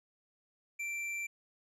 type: tone with hard clipping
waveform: triangle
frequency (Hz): 2349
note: D7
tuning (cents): 0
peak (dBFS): -37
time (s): 0.79-1.27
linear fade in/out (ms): 10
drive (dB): 11
effects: none